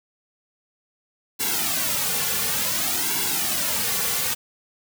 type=noise with flanger; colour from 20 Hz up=white; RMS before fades=-24 dBFS; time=1.39-4.35 s; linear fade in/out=20 ms; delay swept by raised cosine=1.6 to 3.2 ms; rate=0.56 Hz; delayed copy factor=-1; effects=none